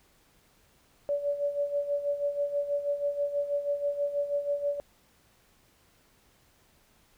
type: tone with tremolo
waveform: sine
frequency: 574 Hz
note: D5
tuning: 40 cents flat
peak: -24 dBFS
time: 1.09-4.8 s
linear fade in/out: 0 ms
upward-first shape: sine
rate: 6.2 Hz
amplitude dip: 70%
effects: pink hiss -64 dBFS RMS until 7.17 s